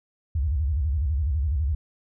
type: tone with vibrato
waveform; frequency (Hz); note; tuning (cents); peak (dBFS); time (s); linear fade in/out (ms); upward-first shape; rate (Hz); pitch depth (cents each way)
sine; 72.4; D2; -24; -21; 0.35-1.75; 5; square; 12; 200
effects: none